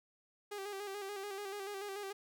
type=tone with vibrato; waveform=sawtooth; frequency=400 Hz; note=G4; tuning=35 cents sharp; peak=-37 dBFS; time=0.51-2.13 s; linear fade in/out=10 ms; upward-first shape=square; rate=6.9 Hz; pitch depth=50 cents each way; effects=none